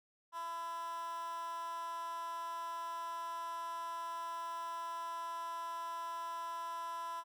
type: tone with high-pass filter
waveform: 15% pulse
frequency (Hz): 335.3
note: E4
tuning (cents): +30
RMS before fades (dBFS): -42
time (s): 0.32-7.24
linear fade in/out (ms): 50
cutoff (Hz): 990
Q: 4.9
effects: none